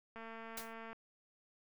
click train, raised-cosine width 0.5 ms, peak -35 dBFS, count 175, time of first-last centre 0.16-0.93 s, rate 226 Hz
white noise with exponential decay, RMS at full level -40 dBFS, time 0.57-0.74 s, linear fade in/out 5 ms, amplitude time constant 35 ms
effects none

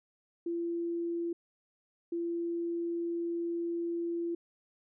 sine tone bursts at uneven times, 340.1 Hz, F4, 46 cents flat, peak -31 dBFS, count 2, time 0.46-1.33 / 2.12-4.35 s, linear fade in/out 5 ms, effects none

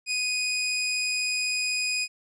20% pulse tone, 2489 Hz, D#7, in tune, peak -20 dBFS, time 0.06-2.08 s, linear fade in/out 50 ms, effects low-pass 12000 Hz 12 dB/octave

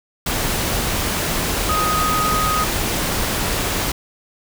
sine tone in noise, 1251 Hz, D#6, 9 cents sharp, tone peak -18 dBFS, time 1.69-2.64 s, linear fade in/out 5 ms, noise pink, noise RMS -21 dBFS, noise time 0.26-3.92 s, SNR 0 dB, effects none

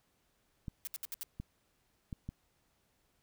clicks, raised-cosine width 5 ms, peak -28 dBFS, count 4, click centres 0.682 / 1.4 / 2.128 / 2.29 s
blue noise bursts, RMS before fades -40 dBFS, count 5, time 0.85-1.232 s, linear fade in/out 0 ms, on 22 ms, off 68 ms
effects pink hiss -75 dBFS RMS until 3.22 s

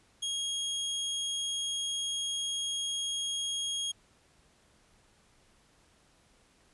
sawtooth tone, 3274 Hz, G#7, 25 cents flat, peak -28 dBFS, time 0.22-3.92 s, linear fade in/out 10 ms, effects pink hiss -65 dBFS RMS until 6.73 s + resampled to 24000 Hz

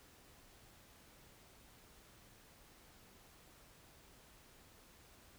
silence, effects pink hiss -63 dBFS RMS until 5.38 s

